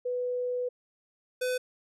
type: tone pair in turn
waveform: sine / square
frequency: 495.2 / 503.6 Hz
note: B4 / B4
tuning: +5 / +34 cents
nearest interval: unison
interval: 29 cents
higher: second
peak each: -28 dBFS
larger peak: neither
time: 0.05-0.69 / 1.41-1.58 s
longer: first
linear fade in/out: 10 ms
effects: resampled to 32000 Hz